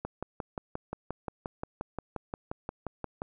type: click train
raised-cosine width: 1 ms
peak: -20 dBFS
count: 19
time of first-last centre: 0.05-3.219 s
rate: 5.68 Hz
effects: none